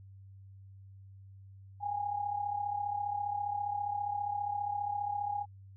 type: tone with amplitude modulation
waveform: sine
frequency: 820 Hz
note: G#5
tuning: 22 cents flat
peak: -29 dBFS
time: 1.8-5.46 s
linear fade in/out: 50 ms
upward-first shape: sine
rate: 34.9 Hz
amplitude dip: 65%
effects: added 97 Hz sine -50 dBFS peak until 5.76 s